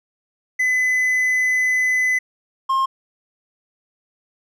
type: tone pair in turn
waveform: triangle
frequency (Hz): 2013 / 1066.3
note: B6 / C6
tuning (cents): +33 / +32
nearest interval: major seventh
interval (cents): 1101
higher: first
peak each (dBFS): -14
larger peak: neither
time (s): 0.59-2.19 / 2.69-2.86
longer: first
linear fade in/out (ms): 10
effects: none